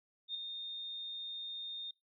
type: tone with ADSR envelope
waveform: sine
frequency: 3657 Hz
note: A#7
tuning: 34 cents flat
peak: -34 dBFS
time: 0.28-1.91 s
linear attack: 67 ms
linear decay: 5 ms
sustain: -6 dB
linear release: 4 ms
effects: noise-tail reverb RT60 0.2 s tail -20 dB re dry